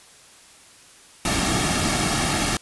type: noise with comb filter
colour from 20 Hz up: pink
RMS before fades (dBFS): -22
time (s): 1.25-2.57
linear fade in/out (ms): 2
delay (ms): 2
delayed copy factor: -0.6
effects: white hiss -49 dBFS RMS until 2.61 s + resampled to 24000 Hz